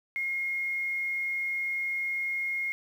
sine tone with quantisation, 2146 Hz, C7, 43 cents sharp, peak -28 dBFS, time 0.16-2.72 s, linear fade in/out 0 ms, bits 9, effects none

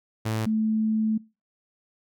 sawtooth / sine tone pair in turn, 110.2 / 218.5 Hz, A2 / A3, +3 / -12 cents, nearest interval octave, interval 1185 cents, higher second, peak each -21 dBFS, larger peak neither, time 0.25-0.46 / 0.46-1.18 s, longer second, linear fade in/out 10 ms, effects noise-tail reverb RT60 0.3 s tail -23 dB re dry

